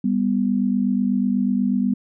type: tone pair together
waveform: sine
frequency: 198.73 / 246.9 Hz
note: G3 / B3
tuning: +24 / 0 cents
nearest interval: major third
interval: 376 cents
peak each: -20 dBFS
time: 0.04-1.94 s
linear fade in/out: 5 ms
effects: none